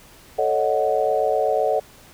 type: chord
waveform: sine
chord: D# half-diminished seventh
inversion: second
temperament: equal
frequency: 440 / 554.4 / 622.3 / 740 Hz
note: A4 / C#5 / D#5 / F#5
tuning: 0 / 0 / 0 / 0 cents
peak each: -23 dBFS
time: 0.38-1.8 s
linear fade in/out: 10 ms
effects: pink hiss -48 dBFS RMS until 2.13 s